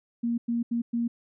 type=tone bursts at uneven times; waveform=sine; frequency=235 Hz; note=A#3; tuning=14 cents sharp; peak=-24 dBFS; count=4; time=0.23-0.38 / 0.48-0.63 / 0.71-0.82 / 0.93-1.08 s; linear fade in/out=10 ms; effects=none